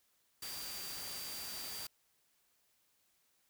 sine tone in noise, 4699 Hz, D8, in tune, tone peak -47 dBFS, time 0.42-1.87 s, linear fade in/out 5 ms, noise white, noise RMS -45 dBFS, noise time 0.42-1.87 s, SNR -5 dB, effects white hiss -75 dBFS RMS until 3.49 s

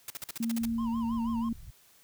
white noise bursts, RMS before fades -38 dBFS, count 9, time 0.08-0.654 s, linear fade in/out 2 ms, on 22 ms, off 47 ms
sine tone, 229.6 Hz, A#3, 26 cents flat, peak -28 dBFS, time 0.4-1.53 s, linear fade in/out 5 ms
pink low-pass noise, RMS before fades -46 dBFS, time 0.6-1.71 s, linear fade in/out 10 ms, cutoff 120 Hz, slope 24 dB/octave
triangle tone with vibrato, 987.8 Hz, B5, in tune, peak -37 dBFS, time 0.78-1.49 s, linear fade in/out 5 ms, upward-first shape sine, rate 6.2 Hz, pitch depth 150 cents each way
effects white hiss -61 dBFS RMS until 2.03 s

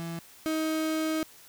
35% pulse tone pair in turn, 167.2 / 315.6 Hz, E3 / D#4, +25 / +25 cents, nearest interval major seventh, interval 1100 cents, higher second, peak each -32 / -25 dBFS, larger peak second, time 0-0.19 / 0.46-1.23 s, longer second, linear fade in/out 0 ms, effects white hiss -53 dBFS RMS until 1.48 s

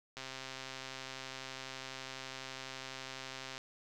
click train, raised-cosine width 0.2 ms, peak -26 dBFS, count 451, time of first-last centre 0.17-3.579 s, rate 132 Hz, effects none

